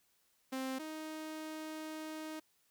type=tone pair in turn; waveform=sawtooth; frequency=262.8 / 312.5 Hz; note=C4 / D#4; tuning=+8 / +8 cents; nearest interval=minor third; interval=300 cents; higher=second; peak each=-33 / -38 dBFS; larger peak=first; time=0.52-0.79 / 0.79-2.4 s; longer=second; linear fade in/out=10 ms; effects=white hiss -74 dBFS RMS until 2.7 s